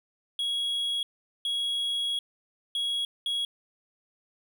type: tone bursts at uneven times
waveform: triangle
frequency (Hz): 3322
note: G#7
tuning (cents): 0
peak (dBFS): -25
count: 4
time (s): 0.39-1.03 / 1.45-2.19 / 2.75-3.05 / 3.26-3.45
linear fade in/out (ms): 2
effects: none